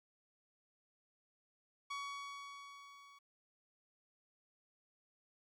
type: tone with level ramp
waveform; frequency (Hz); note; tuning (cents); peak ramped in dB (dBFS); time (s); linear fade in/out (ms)
sawtooth; 1125; C#6; +25; -36 to -55; 1.9-3.19; 10
effects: low-pass 6000 Hz 12 dB/octave + 13-bit